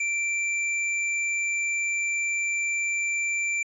square tone, 2349 Hz, D7, in tune, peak -25 dBFS, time 0-3.63 s, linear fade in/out 5 ms, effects resampled to 24000 Hz

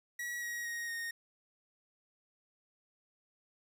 45% pulse tone with pitch steps, 1922 / 1898.8 / 1875.9 / 1853.3 Hz, B6 / A#6 / A#6 / A#6, -48 / +31 / +10 / -11 cents, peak -37 dBFS, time 0.19-1.11 s, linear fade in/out 5 ms, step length 230 ms, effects 11-bit

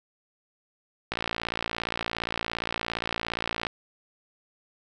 click train, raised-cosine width 0.3 ms, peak -12 dBFS, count 147, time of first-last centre 1.12-3.668 s, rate 57.3 Hz, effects none

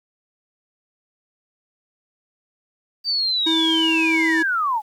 sine linear sweep, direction down, 4671 to 807 Hz, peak -18 dBFS, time 3.04-4.82 s, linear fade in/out 50 ms
square tone, 323.7 Hz, E4, 31 cents flat, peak -20 dBFS, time 3.46-4.43 s, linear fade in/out 10 ms
effects low-pass 8000 Hz 12 dB/octave + 9-bit

